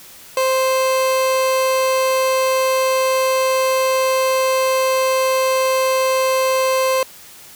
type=tone; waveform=30% pulse; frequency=523.3 Hz; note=C5; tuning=in tune; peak=-12 dBFS; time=0.37-7.03 s; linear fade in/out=2 ms; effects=white hiss -41 dBFS RMS until 7.55 s